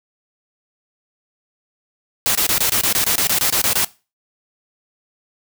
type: noise bursts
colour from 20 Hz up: white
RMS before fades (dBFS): -17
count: 14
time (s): 2.26-3.846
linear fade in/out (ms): 0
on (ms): 91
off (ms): 24
effects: noise-tail reverb RT60 0.3 s tail -20 dB re dry